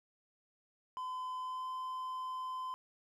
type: tone with pitch glide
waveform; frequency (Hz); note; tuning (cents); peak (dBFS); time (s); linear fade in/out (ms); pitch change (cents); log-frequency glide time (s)
triangle; 1018 to 1026.3; C6 to C6; -48 to -34; -36; 0.97-2.74; 0; +14; 1.39-1.66
effects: none